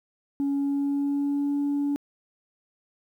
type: tone with pitch glide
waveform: sine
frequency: 280 to 285.6 Hz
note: C#4 to D4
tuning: +18 to -48 cents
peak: -21 dBFS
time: 0.4-1.96 s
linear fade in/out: 0 ms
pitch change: +34 cents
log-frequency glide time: 0.54-1.59 s
effects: tanh soft clip ceiling -21 dBFS + 10-bit